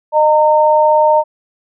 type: tone pair together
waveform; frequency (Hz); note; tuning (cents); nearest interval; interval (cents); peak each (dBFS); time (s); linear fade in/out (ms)
sine; 611.9 / 916; D#5 / A#5; -29 / -31; perfect fifth; 698; -10; 0.12-1.24; 50
effects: none